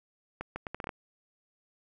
accelerating click train, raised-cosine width 0.5 ms, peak -21 dBFS, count 8, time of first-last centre 0.41-0.892 s, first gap 150 ms, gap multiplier 0.72, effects none

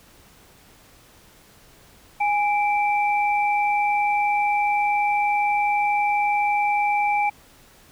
sine tone pair together, 826 / 2336 Hz, G#5 / D7, -10 / -10 cents, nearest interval octave + tritone, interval 1800 cents, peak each -19 / -25 dBFS, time 2.2-7.3 s, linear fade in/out 10 ms, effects pink hiss -52 dBFS RMS until 7.91 s

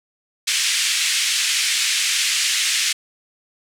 pink band-pass noise, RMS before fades -20 dBFS, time 0.47-2.93 s, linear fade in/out 10 ms, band 2100 to 9000 Hz, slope 24 dB/octave, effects none

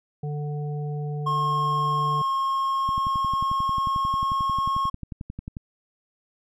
harmonic tone, 147.6 Hz, D3, 9 cents sharp, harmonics 1 / 3 / 5, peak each -27 / -37 / -41 dBFS, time 0.23-2.22 s, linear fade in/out 5 ms
triangle tone with pitch glide, 1077 to 1086.4 Hz, C6 to C#6, +50 to -35 cents, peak -20 dBFS, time 1.26-4.9 s, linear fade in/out 10 ms, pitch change +15 cents, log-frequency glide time 2.1-4.79 s
click train, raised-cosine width 5 ms, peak -21 dBFS, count 31, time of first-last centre 2.89-5.569 s, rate 11.2 Hz
effects none

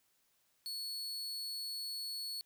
40% pulse tone, 4400 Hz, C#8, 14 cents flat, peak -38 dBFS, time 0.66-2.41 s, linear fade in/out 0 ms, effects white hiss -75 dBFS RMS until 2.45 s

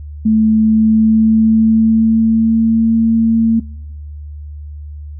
sine tone with pitch glide, 218.6 to 226.2 Hz, A3 to A3, -11 to +48 cents, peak -8 dBFS, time 0.25-3.6 s, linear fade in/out 10 ms, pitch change +59 cents, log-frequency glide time 0.58-2.95 s, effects noise-tail reverb RT60 1.0 s tail -24 dB re dry + added 74 Hz sine -26 dBFS peak until 5.19 s

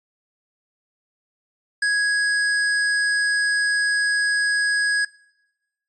square tone, 1661.2 Hz, G#6, in tune, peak -18 dBFS, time 1.82-5.05 s, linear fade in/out 5 ms, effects noise-tail reverb RT60 1.0 s tail -24 dB re dry + MP3 48 kbps

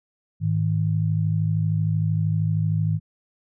sine tone pair together, 104.91 / 157.9 Hz, G#2 / D#3, +18 / +26 cents, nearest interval perfect fifth, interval 708 cents, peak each -22 dBFS, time 0.4-3 s, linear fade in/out 50 ms, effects none

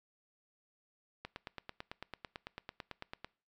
click train, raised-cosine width 0.3 ms, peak -26 dBFS, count 19, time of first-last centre 1.25-3.246 s, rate 9.02 Hz, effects noise-tail reverb RT60 0.4 s tail -23 dB re dry

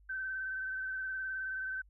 sine tone with vibrato, 1538 Hz, G6, 33 cents flat, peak -35 dBFS, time 0.09-1.82 s, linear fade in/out 10 ms, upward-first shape triangle, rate 19 Hz, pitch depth 29 cents each way, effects added 50 Hz sine -59 dBFS peak until 1.89 s

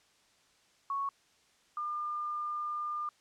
sine tone pair in turn, 1108.7 / 1203.2 Hz, C#6 / D6, 0 / +42 cents, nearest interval minor second, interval 142 cents, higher second, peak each -31 / -33 dBFS, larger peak first, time 0.9-1.09 / 1.77-3.09 s, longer second, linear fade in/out 2 ms, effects white hiss -67 dBFS RMS until 3.2 s + low-pass 7000 Hz 12 dB/octave

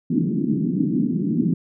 pink band-pass noise, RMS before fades -21 dBFS, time 0.1-1.54 s, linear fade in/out 5 ms, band 150 to 320 Hz, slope 48 dB/octave, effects none

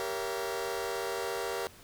sawtooth chord, G diminished seventh, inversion none, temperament just, 392 / 470.4 / 564.5 / 677.4 Hz, G4 / Bb4 / Db5 / Fb5, 0 / +16 / +31 / +47 cents, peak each -33 / -32 / -37 / -37 dBFS, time 0-1.67 s, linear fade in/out 0 ms, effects pink hiss -54 dBFS RMS until 1.83 s

